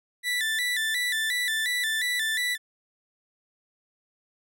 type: tone with vibrato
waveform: 30% pulse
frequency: 1864.7 Hz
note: A#6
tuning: in tune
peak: -22 dBFS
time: 0.23-2.58 s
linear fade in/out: 50 ms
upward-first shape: square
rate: 2.8 Hz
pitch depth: 93 cents each way
effects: none